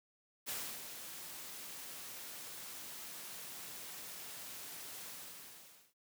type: noise with ADSR envelope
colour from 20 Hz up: white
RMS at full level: -40 dBFS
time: 0.46-5.94 s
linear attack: 29 ms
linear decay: 310 ms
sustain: -8 dB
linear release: 860 ms
effects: high-pass 100 Hz 12 dB/octave